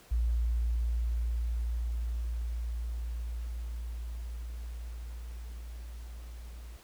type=tone with level ramp; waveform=sine; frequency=58.1 Hz; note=A#1; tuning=5 cents flat; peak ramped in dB=-25 to -42 dBFS; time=0.11-6.77 s; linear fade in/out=10 ms; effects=pink hiss -57 dBFS RMS until 6.83 s